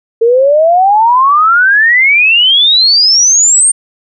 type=exponential sweep; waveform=sine; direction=up; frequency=448.2 to 8870 Hz; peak=-4 dBFS; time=0.21-3.72 s; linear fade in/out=10 ms; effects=none